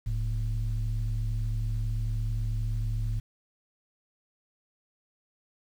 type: tone pair together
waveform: sine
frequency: 41.15 / 110.3 Hz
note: E1 / A2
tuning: -2 / +5 cents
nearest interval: octave + perfect fourth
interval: 1707 cents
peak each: -28 dBFS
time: 0.06-3.2 s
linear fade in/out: 10 ms
effects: tanh soft clip ceiling -22 dBFS + 9-bit